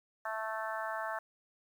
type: harmonic tone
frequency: 220 Hz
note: A3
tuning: in tune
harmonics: 3 / 4 / 5 / 6 / 7 / 8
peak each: -40 / -41 / -42 / -43 / -43 / -44 dBFS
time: 0.25-1.19 s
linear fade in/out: 5 ms
effects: 10-bit